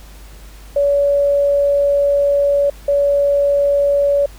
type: tone pair in turn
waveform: sine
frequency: 568 / 568 Hz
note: C#5 / C#5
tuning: +42 / +42 cents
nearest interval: unison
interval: 0 cents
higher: neither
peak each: -11 dBFS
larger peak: neither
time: 0.76-2.7 / 2.88-4.26 s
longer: first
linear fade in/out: 5 ms
effects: added 50 Hz sine -36 dBFS peak until 4.38 s + pink hiss -44 dBFS RMS until 4.38 s